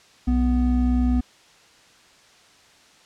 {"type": "tone pair together", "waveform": "triangle", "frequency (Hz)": [61.9, 247.6], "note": ["B1", "B3"], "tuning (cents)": [5, 5], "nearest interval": "2 octaves", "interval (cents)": 2400, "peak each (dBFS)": -18, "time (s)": [0.27, 1.21], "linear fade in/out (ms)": 10, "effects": ["white hiss -53 dBFS RMS until 3.05 s", "low-pass 6000 Hz 12 dB/octave"]}